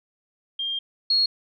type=tone pair in turn; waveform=sine; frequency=3203 / 4305 Hz; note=G7 / C8; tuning=+37 / +49 cents; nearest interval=perfect fourth; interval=512 cents; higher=second; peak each=-25 / -17 dBFS; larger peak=second; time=0.59-0.79 / 1.1-1.26 s; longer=first; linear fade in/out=5 ms; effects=none